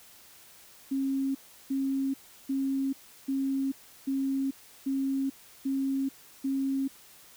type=tone bursts; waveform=sine; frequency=270.6 Hz; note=C#4; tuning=42 cents flat; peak=-26 dBFS; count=8; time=0.91-6.88 s; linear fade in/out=10 ms; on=440 ms; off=350 ms; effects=white hiss -54 dBFS RMS until 7.36 s